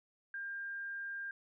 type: tone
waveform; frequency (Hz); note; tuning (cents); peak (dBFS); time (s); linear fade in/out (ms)
sine; 1600; G6; +35; -39; 0.34-1.31; 2
effects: none